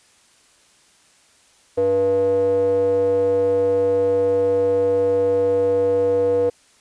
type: tone with band-pass filter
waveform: square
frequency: 97 Hz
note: G2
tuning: 18 cents flat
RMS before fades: -18 dBFS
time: 1.77-6.5 s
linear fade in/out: 10 ms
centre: 500 Hz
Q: 8.6
effects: white hiss -55 dBFS RMS until 6.8 s + resampled to 22050 Hz